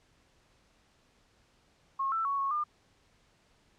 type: tone with pitch steps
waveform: sine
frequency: 1085 / 1329 / 1114 / 1100 / 1204 Hz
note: C#6 / E6 / C#6 / C#6 / D6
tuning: -37 / +14 / +8 / -14 / +43 cents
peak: -28 dBFS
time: 1.99-2.64 s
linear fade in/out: 10 ms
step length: 130 ms
effects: pink hiss -67 dBFS RMS until 3.78 s + low-pass 7000 Hz 12 dB/octave